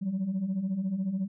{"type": "beating tone pair", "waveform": "sine", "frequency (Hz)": [179.8, 193.8], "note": ["F#3", "G3"], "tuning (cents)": [-49, -20], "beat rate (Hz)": 14, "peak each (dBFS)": [-33, -27], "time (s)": [0.01, 1.28], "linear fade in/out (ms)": 20, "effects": ["tanh soft clip ceiling -24 dBFS"]}